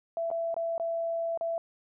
sine tone with dropouts, 667 Hz, E5, 20 cents sharp, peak -28 dBFS, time 0.17-1.58 s, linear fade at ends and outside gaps 1 ms, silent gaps 0.303-0.313 / 0.543-0.565 / 0.78-0.798 / 1.375-1.41 s, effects none

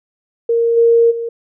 sine tone with level steps, 464.5 Hz, A#4, 6 cents flat, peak -11 / -7 / -19 dBFS, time 0.49-1.29 s, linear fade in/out 5 ms, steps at 0.76 / 1.1 s, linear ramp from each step 20 ms, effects none

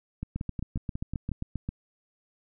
two click trains, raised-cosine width 5 ms, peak -19 / -20 dBFS, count 11 / 7, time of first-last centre 0.36-1.69 / 0.23-1.317 s, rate 7.52 / 5.52 Hz, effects none

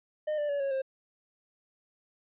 triangle tone with pitch steps, 610 / 589.6 / 569.8 / 550.7 / 532.3 Hz, D#5 / D5 / C#5 / C#5 / C5, -34 / +7 / +48 / -11 / +30 cents, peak -26 dBFS, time 0.27-0.82 s, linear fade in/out 10 ms, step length 110 ms, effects resampled to 8000 Hz

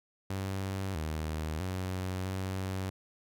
sawtooth tone with pitch steps, 96.4 / 78.1 / 92.9 / 94.7 Hz, G2 / D#2 / F#2 / F#2, -28 / +7 / +7 / +41 cents, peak -29 dBFS, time 0.3-2.9 s, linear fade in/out 5 ms, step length 650 ms, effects none

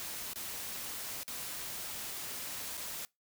white noise with dropouts, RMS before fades -41 dBFS, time 0-3.05 s, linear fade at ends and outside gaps 0 ms, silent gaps 0.334-0.358 / 1.232-1.279 / 2.771-2.776 s, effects noise-tail reverb RT60 0.2 s tail -24 dB re dry

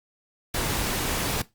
pink noise, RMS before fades -27 dBFS, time 0.54-1.42 s, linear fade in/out 5 ms, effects noise-tail reverb RT60 0.2 s tail -18 dB re dry + Opus 48 kbps

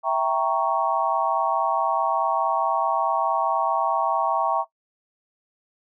sine chord, E diminished seventh, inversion none, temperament equal, 659.3 / 784 / 932.3 / 1108.7 Hz, E5 / G5 / Bb5 / Db6, 0 / 0 / 0 / 0 cents, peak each -25 dBFS, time 0.03-4.65 s, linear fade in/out 50 ms, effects noise-tail reverb RT60 0.1 s tail -17 dB re dry

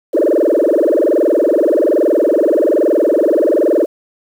sine tone with frequency modulation, 460.5 Hz, A#4, 21 cents flat, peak -8 dBFS, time 0.13-3.86 s, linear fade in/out 20 ms, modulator 21.2 Hz, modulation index 7.2, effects tanh soft clip ceiling -5 dBFS + 7-bit

